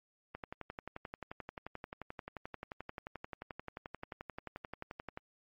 click train, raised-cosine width 0.5 ms, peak -27 dBFS, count 56, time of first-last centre 0.35-5.175 s, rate 11.4 Hz, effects MP3 32 kbps

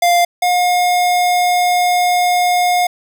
square tone pair in turn, 698.5 / 715.7 Hz, F5 / F5, 0 / +42 cents, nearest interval unison, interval 42 cents, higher second, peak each -10 / -12 dBFS, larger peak first, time 0.02-0.25 / 0.42-2.87 s, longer second, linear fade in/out 5 ms, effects none

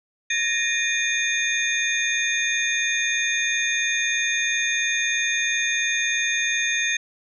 sine tone cluster, 1726 / 1849 / 2439 / 3595 / 6420 Hz, A6 / A#6 / D#7 / A7 / G8, -34 / -15 / -35 / +36 / +40 cents, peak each -33 / -25 / -25 / -28 / -28 dBFS, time 0.3-6.97 s, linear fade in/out 5 ms, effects none

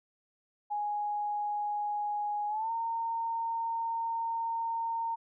sine tone with pitch glide, 830.6 to 916.3 Hz, G#5 to A#5, 0 to -30 cents, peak -30 dBFS, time 0.7-5.16 s, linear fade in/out 20 ms, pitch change +170 cents, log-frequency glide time 2.48-2.71 s, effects none

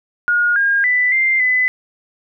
sine tone with pitch steps, 1435 / 1619 / 1989 / 2093 / 2009 Hz, F6 / G#6 / B6 / C7 / B6, +47 / -45 / +12 / 0 / +29 cents, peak -12 dBFS, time 0.28-1.68 s, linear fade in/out 0 ms, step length 280 ms, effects none

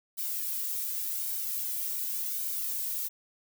violet noise with flanger, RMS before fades -33 dBFS, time 0.17-3.09 s, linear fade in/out 20 ms, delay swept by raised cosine 1.3 to 2.17 ms, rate 0.88 Hz, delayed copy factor +0.6, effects none

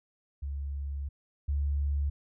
sine tone pair in turn, 70.2 / 71.34 Hz, C#2 / D2, +22 / -50 cents, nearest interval unison, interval 28 cents, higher second, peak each -32 / -26 dBFS, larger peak second, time 0.42-1.09 / 1.48-2.1 s, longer first, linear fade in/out 10 ms, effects none

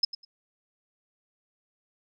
sine tone with echo, 5130 Hz, E8, 48 cents flat, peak -18 dBFS, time 0.03-0.05 s, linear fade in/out 5 ms, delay 100 ms, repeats 2, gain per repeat -15 dB, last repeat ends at 0.25 s, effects none

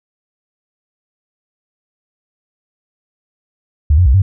sine tone with pitch steps, 74 / 89.8 / 63.3 / 96.7 Hz, D2 / F2 / B1 / G2, +14 / +49 / +43 / -23 cents, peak -6 dBFS, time 3.9-4.22 s, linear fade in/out 5 ms, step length 80 ms, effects none

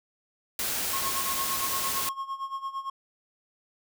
white noise, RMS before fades -30 dBFS, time 0.59-2.09 s, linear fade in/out 2 ms
triangle tone with tremolo, 1083 Hz, C#6, 41 cents flat, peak -27 dBFS, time 0.93-2.9 s, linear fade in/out 5 ms, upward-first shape sine, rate 8.8 Hz, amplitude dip 80%
effects none

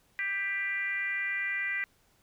sine tone with frequency modulation, 1975.5 Hz, B6, in tune, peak -29 dBFS, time 0.19-1.84 s, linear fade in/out 0 ms, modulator 398 Hz, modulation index 0.89, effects pink hiss -67 dBFS RMS until 2.22 s

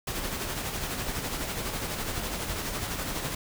pink noise with tremolo, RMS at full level -31 dBFS, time 0.07-3.35 s, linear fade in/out 5 ms, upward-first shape sine, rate 12 Hz, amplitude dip 40%, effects none

